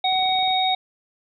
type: harmonic tone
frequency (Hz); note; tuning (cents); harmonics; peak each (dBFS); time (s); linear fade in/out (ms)
749; F#5; +21; 1 / 3 / 5; -20 / -30 / -22; 0.04-0.75; 5
type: clicks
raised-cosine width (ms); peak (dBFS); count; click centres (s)
1; -29; 12; 0.125 / 0.157 / 0.192 / 0.226 / 0.258 / 0.292 / 0.323 / 0.355 / 0.388 / 0.428 / 0.478 / 0.508
effects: none